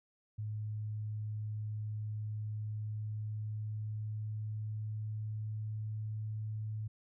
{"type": "tone with pitch glide", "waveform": "sine", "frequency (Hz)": [106.8, 108.04], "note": ["G#2", "A2"], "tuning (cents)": [49, -31], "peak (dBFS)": -36, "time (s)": [0.38, 6.88], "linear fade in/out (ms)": 10, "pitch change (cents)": 20, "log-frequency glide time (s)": [2.39, 6.37], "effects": []}